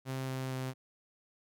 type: tone with pitch steps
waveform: sawtooth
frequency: 132 / 131.09 / 130.18 Hz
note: C3 / C3 / C3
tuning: +16 / +4 / -8 cents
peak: -31 dBFS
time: 0.05-0.74 s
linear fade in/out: 50 ms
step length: 230 ms
effects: none